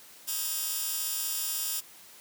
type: tone with high-pass filter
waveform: 15% pulse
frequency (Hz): 316.3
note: D#4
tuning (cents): +29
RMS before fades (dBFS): -32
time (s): 0.27-1.81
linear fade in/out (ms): 20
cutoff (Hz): 7500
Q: 0.52
effects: white hiss -52 dBFS RMS until 2.2 s + high-pass 100 Hz 12 dB/octave